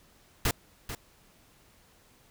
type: noise with echo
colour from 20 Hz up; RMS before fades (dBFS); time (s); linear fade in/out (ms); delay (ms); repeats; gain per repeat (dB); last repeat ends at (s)
pink; -26; 0.45-0.51; 2; 440; 1; -11; 0.95
effects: pink hiss -61 dBFS RMS until 2.3 s